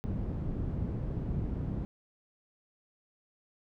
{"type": "low-pass noise", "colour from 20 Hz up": "white", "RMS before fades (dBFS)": -34, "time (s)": [0.04, 1.85], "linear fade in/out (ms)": 0, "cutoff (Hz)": 160, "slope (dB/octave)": 12, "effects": []}